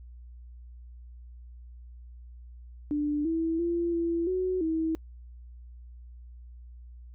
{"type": "tone with pitch steps", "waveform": "sine", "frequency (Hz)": [295.1, 326.9, 341.6, 336.7, 369.8, 321.6], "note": ["D4", "E4", "F4", "E4", "F#4", "E4"], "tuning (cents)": [8, -14, -38, 37, -1, -43], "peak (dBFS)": -25, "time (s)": [2.91, 4.95], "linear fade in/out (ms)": 0, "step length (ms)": 340, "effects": ["noise-tail reverb RT60 0.1 s tail -26 dB re dry", "added 60 Hz sine -44 dBFS peak until 7.14 s"]}